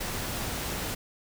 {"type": "noise", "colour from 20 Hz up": "pink", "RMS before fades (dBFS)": -33, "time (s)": [0, 0.95], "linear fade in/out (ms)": 10, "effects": []}